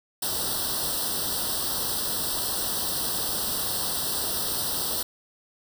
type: noise with comb filter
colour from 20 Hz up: white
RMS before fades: -28 dBFS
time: 0.22-5.03 s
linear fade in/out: 5 ms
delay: 0.22 ms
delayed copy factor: +1
effects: none